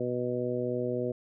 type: harmonic tone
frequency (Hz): 123.47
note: B2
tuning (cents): 0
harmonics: 1 / 2 / 3 / 4 / 5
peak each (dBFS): -37 / -35 / -33 / -33 / -37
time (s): 0-1.12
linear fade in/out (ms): 5
effects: none